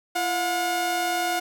sawtooth tone pair together, 339.8 / 720 Hz, F4 / F#5, -47 / -47 cents, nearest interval octave + minor second, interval 1300 cents, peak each -27 / -20 dBFS, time 0.15-1.4 s, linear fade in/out 10 ms, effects none

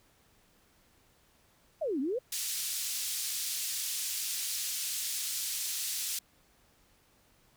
sine exponential two-way sweep, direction down then up, 688 to 251.4 to 540 Hz, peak -29 dBFS, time 1.81-2.19 s, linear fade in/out 10 ms, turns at 2 s
white band-pass noise, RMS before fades -35 dBFS, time 2.32-6.19 s, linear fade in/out 5 ms, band 3500 to 11000 Hz, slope 12 dB/octave
effects pink hiss -66 dBFS RMS until 7.56 s

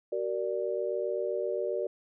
sine chord, Gb augmented, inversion none, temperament equal with one note detuned, 378.6 / 466.2 / 587.3 Hz, Gb4 / Bb4 / D5, +40 / 0 / 0 cents, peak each -33 dBFS, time 0.12-1.87 s, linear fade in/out 5 ms, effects none

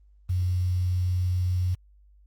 sine tone with quantisation, 90.7 Hz, F#2, 34 cents flat, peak -22 dBFS, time 0.29-1.75 s, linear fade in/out 10 ms, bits 8, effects added 50 Hz sine -53 dBFS peak until 2.26 s + Opus 24 kbps

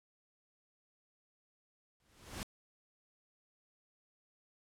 pink noise with exponential growth, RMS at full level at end -39 dBFS, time 2-2.43 s, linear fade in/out 0 ms, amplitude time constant 93 ms, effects low-pass 11000 Hz 12 dB/octave

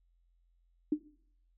sine tone with exponential decay, 300.4 Hz, D4, 39 cents sharp, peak -22 dBFS, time 0.92-1.01 s, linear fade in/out 5 ms, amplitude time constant 19 ms, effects noise-tail reverb RT60 0.6 s tail -20 dB re dry + added 43 Hz sine -67 dBFS peak until 1.57 s

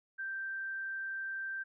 sine tone, 1568 Hz, G6, in tune, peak -36 dBFS, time 0.18-1.64 s, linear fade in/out 20 ms, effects none

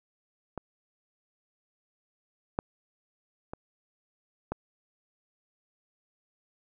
clicks, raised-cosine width 1 ms, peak -21 / -13 / -23 / -17 dBFS, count 4, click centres 0.577 / 2.589 / 3.535 / 4.52 s, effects none

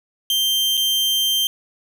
40% pulse tone with dropouts, 3150 Hz, G7, 8 cents sharp, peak -16 dBFS, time 0.3-1.47 s, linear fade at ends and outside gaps 1 ms, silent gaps 0.771-0.775 s, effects none

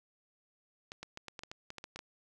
clicks, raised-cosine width 0.2 ms, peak -26 dBFS, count 12, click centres 0.919 / 1.03 / 1.174 / 1.283 / 1.392 / 1.435 / 1.515 / 1.704 / 1.783 / 1.841 / 1.96 / 1.991 s, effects none

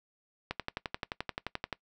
click train, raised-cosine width 0.3 ms, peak -17 dBFS, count 15, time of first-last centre 0.51-1.727 s, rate 11.5 Hz, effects noise-tail reverb RT60 0.1 s tail -21 dB re dry

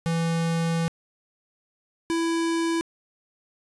square tone pair in turn, 165.9 / 331.8 Hz, E3 / E4, +11 / +11 cents, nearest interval octave, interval 1200 cents, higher second, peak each -23 dBFS, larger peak neither, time 0.06-0.88 / 2.1-2.81 s, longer first, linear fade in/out 0 ms, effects resampled to 24000 Hz + 10-bit

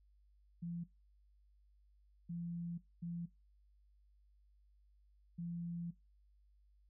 sine tone bursts at uneven times, 171 Hz, F3, 36 cents flat, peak -40 dBFS, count 4, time 0.62-0.84 / 2.29-2.78 / 3.02-3.26 / 5.38-5.91 s, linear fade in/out 10 ms, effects noise-tail reverb RT60 0.2 s tail -18 dB re dry + added 50 Hz sine -66 dBFS peak until 6.89 s

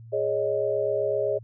sine chord, Ab suspended fourth, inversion none, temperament equal, 415.3 / 554.4 / 622.3 Hz, Ab4 / Db5 / Eb5, 0 / 0 / 0 cents, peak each -27 dBFS, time 0.12-1.39 s, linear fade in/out 20 ms, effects added 114 Hz sine -42 dBFS peak until 1.43 s

